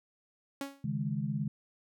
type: tone with exponential decay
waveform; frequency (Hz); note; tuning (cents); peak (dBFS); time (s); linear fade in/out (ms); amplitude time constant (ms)
sawtooth; 277.2; C#4; 0; -29; 0.61-0.85; 2; 52
type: chord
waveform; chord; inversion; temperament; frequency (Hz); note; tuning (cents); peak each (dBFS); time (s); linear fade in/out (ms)
sine; C# suspended second; none; just; 138.59 / 155.92 / 207.9; C#3 / D#3 / G#3; 0 / +4 / +2; -35; 0.84-1.48; 5
effects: none